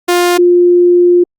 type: tone pair in turn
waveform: sawtooth / sine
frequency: 352.6 / 352.6 Hz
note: F4 / F4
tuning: +17 / +17 cents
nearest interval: unison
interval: 0 cents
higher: neither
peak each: -4 dBFS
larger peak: neither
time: 0.08-0.38 / 0.38-1.24 s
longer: second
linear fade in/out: 10 ms
effects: Opus 48 kbps